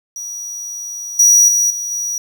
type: tone with level steps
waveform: square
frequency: 5800 Hz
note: F#8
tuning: 35 cents flat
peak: -25 / -7 / -12 / -21 / -19 dBFS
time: 0.16-2.18 s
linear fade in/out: 2 ms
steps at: 1.19 / 1.48 / 1.7 / 1.91 s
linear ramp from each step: 5 ms
effects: 8-bit